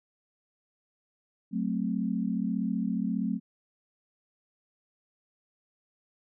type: chord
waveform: sine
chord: F# diminished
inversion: none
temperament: equal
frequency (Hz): 185 / 220 / 261.6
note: F#3 / A3 / C4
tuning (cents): 0 / 0 / 0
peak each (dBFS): -31 / -30 / -33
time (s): 1.51-3.4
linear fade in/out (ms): 50
effects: none